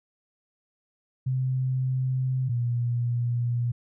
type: tone pair in turn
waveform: sine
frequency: 129.6 / 120.11 Hz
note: C3 / B2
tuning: -16 / -48 cents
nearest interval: minor second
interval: 132 cents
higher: first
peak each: -23 dBFS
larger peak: neither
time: 1.26-2.49 / 2.49-3.72 s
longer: neither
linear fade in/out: 10 ms
effects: none